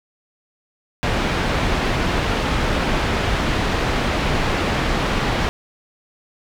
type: low-pass noise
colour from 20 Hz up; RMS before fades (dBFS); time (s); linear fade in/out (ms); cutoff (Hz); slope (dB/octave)
pink; -20; 1.03-5.49; 0; 3200; 12
effects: none